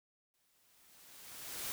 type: noise with exponential growth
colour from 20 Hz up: white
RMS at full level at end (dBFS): -39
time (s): 0.34-1.72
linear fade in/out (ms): 0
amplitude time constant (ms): 300
effects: none